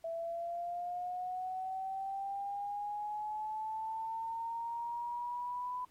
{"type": "linear sweep", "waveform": "sine", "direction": "up", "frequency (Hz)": [659.3, 1000], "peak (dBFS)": -36, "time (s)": [0.04, 5.85], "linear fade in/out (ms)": 5, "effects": ["pink hiss -70 dBFS RMS until 5.9 s", "AAC 48 kbps"]}